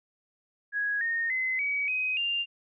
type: tone with pitch steps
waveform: sine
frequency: 1661.2 / 1843.2 / 2045 / 2269 / 2518 / 2794 Hz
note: G#6 / A#6 / C7 / C#7 / D#7 / F7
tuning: 0 / -20 / -40 / +40 / +20 / 0 cents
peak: -26 dBFS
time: 0.72-2.46 s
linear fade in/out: 50 ms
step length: 290 ms
effects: none